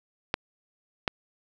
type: clicks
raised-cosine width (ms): 0.3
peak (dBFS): -8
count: 2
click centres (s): 0.341 / 1.078
effects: none